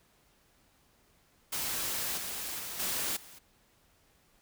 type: noise with level steps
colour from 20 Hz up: white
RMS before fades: -34 / -38 / -40 / -33 / -52 dBFS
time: 1.52-3.39 s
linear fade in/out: 10 ms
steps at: 2.17 / 2.59 / 2.79 / 3.16 s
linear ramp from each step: 10 ms
effects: pink hiss -67 dBFS RMS until 4.41 s